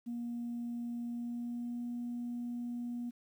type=tone with pitch glide; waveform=sine; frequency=237.5 to 240.4 Hz; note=A#3 to B3; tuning=+33 to -46 cents; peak=-35 dBFS; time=0.06-3.11 s; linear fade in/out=20 ms; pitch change=+21 cents; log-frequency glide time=1.08-1.86 s; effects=tanh soft clip ceiling -33 dBFS + 11-bit